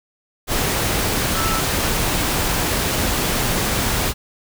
sine tone in noise, 1318.5 Hz, E6, in tune, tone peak -24 dBFS, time 1.33-1.63 s, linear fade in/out 50 ms, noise pink, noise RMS -20 dBFS, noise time 0.47-4.14 s, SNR -7 dB, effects none

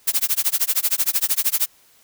blue noise with tremolo, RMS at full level -17 dBFS, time 0.07-1.67 s, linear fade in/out 10 ms, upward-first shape sine, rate 13 Hz, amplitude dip 100%, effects white hiss -55 dBFS RMS until 2.03 s

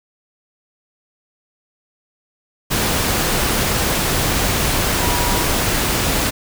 sine tone in noise, 965 Hz, B5, 40 cents flat, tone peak -24 dBFS, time 5.01-5.45 s, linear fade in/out 20 ms, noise pink, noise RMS -18 dBFS, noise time 2.7-6.31 s, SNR -9 dB, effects none

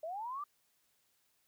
sine linear sweep, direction up, 605 to 1206 Hz, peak -38 dBFS, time 0.03-0.44 s, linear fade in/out 5 ms, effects white hiss -75 dBFS RMS until 1.47 s

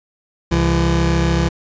25% pulse tone pair together, 67.41 / 168.4 Hz, C#2 / E3, -48 / +37 cents, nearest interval octave + major third, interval 1585 cents, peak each -13 dBFS, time 0.51-1.49 s, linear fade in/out 10 ms, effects resampled to 16000 Hz

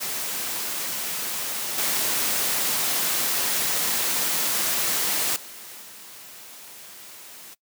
white noise with level steps, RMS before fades -29 / -24 / -41 / -43 dBFS, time 0-7.55 s, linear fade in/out 20 ms, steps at 1.78 / 5.36 / 5.82 s, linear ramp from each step 2 ms, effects noise-tail reverb RT60 0.1 s tail -21 dB re dry + high-pass 150 Hz 12 dB/octave

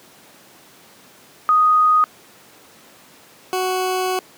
sine / 20% pulse tone pair in turn, 1244.5 / 370.8 Hz, D#6 / F#4, 0 / +4 cents, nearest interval octave + major sixth, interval 2096 cents, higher first, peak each -11 / -14 dBFS, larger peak first, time 1.49-2.04 / 3.53-4.19 s, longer second, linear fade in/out 0 ms, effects pink hiss -47 dBFS RMS until 4.37 s + high-pass 200 Hz 12 dB/octave

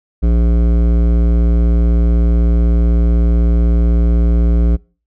sine tone with hard clipping, 58 Hz, A#1, 8 cents flat, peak -11 dBFS, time 0.22-4.77 s, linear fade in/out 20 ms, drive 14 dB, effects noise-tail reverb RT60 0.4 s tail -26 dB re dry

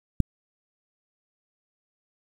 click, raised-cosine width 5 ms, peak -7 dBFS, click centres 0.203 s, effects 7-bit

